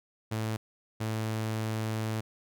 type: tone pair in turn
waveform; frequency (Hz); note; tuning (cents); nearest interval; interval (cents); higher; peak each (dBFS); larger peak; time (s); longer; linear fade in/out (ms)
sawtooth; 110 / 110; A2 / A2; 0 / 0; unison; 0; neither; -26; neither; 0.31-0.57 / 1-2.21; second; 10
effects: none